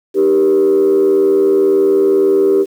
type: tone with frequency modulation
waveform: sine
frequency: 392 Hz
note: G4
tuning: in tune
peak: -7 dBFS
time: 0.14-2.66 s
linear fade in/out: 50 ms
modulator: 81.8 Hz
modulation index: 0.7
effects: tanh soft clip ceiling -5 dBFS + 7-bit